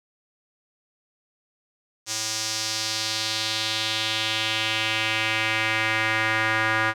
square tone with band-pass filter sweep, 110 Hz, A2, in tune, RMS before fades -25 dBFS, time 2.06-6.94 s, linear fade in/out 50 ms, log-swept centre 6200 to 1600 Hz, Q 2.2, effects none

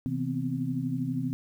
sine tone cluster, 130.6 / 162.8 / 246.4 / 258.9 Hz, C3 / E3 / B3 / C4, -3 / -21 / -4 / -18 cents, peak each -33 / -34 / -36 / -31 dBFS, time 0.06-1.33 s, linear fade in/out 0 ms, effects 10-bit

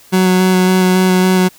30% pulse tone with vibrato, 185 Hz, F#3, in tune, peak -6 dBFS, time 0.12-1.49 s, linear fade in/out 20 ms, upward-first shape square, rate 3.6 Hz, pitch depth 10 cents each way, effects white hiss -44 dBFS RMS until 1.58 s

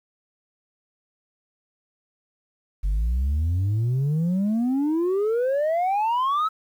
sine exponential sweep, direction up, 46.25 to 1318.5 Hz, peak -17 dBFS, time 2.83-6.49 s, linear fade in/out 20 ms, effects tanh soft clip ceiling -19 dBFS + 9-bit

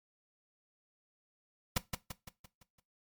pink noise with echo, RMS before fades -29 dBFS, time 1.76-1.78 s, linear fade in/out 5 ms, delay 170 ms, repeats 6, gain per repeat -6 dB, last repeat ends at 2.8 s, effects noise-tail reverb RT60 0.2 s tail -17 dB re dry + MP3 96 kbps

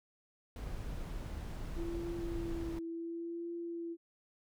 brown noise, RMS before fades -41 dBFS, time 0.56-2.79 s, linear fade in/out 2 ms
sine tone with vibrato, 336.4 Hz, E4, 35 cents sharp, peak -38 dBFS, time 1.75-3.97 s, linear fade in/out 50 ms, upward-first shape triangle, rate 0.7 Hz, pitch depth 27 cents each way
effects none

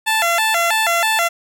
15% pulse tone with vibrato, 774 Hz, G5, 22 cents flat, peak -8 dBFS, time 0.06-1.29 s, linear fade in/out 20 ms, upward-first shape square, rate 3.1 Hz, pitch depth 220 cents each way, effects none

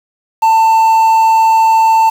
triangle tone with quantisation, 893 Hz, A5, 25 cents sharp, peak -4 dBFS, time 0.42-2.1 s, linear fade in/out 10 ms, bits 5, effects none

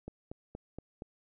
click train, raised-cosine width 2 ms, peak -28 dBFS, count 5, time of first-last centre 0.08-1.021 s, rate 4.25 Hz, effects none

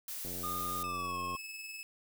blue noise, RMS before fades -41 dBFS, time 0.08-0.83 s, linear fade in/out 2 ms
click train, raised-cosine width 2 ms, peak -33 dBFS, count 99, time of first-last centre 0.25-1.35 s, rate 89.1 Hz
triangle tone with pitch glide, 1219 to 1079.8 Hz, D#6 to C#6, -36 to -46 cents, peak -34 dBFS, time 0.43-1.37 s, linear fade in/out 10 ms, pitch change -210 cents, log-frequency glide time 0.82-1.19 s
sawtooth tone with tremolo, 2600 Hz, E7, 24 cents flat, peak -38 dBFS, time 0.84-1.83 s, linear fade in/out 0 ms, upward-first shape square, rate 20 Hz, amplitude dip 30%
effects none

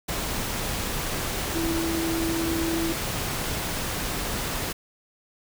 sine tone in noise, 329.6 Hz, E4, in tune, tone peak -25 dBFS, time 1.55-2.93 s, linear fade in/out 10 ms, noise pink, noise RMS -29 dBFS, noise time 0.08-4.73 s, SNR +1 dB, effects none

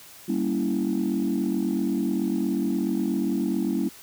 sine chord, G diminished seventh, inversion none, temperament equal with one note detuned, 196 / 233.1 / 280.6 / 329.6 Hz, G3 / Bb3 / Db4 / Fb4, 0 / 0 / +21 / 0 cents, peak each -27 dBFS, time 0.28-3.89 s, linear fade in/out 10 ms, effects tanh soft clip ceiling -16 dBFS + white hiss -47 dBFS RMS until 4.02 s

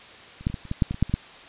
clicks, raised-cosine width 5 ms, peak -29 / -10 / -21 / -18 / -29 / -14 / -6 / -15 / -21 / -6 / -22 / -9 dBFS, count 12, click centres 0.41 / 0.469 / 0.5 / 0.542 / 0.653 / 0.714 / 0.822 / 0.91 / 0.944 / 1.026 / 1.096 / 1.14 s, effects white hiss -45 dBFS RMS until 1.48 s + resampled to 8000 Hz

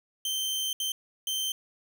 sawtooth tone bursts at uneven times, 3114 Hz, G7, 12 cents flat, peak -25 dBFS, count 3, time 0.25-0.73 / 0.8-0.92 / 1.27-1.52 s, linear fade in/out 2 ms, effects none

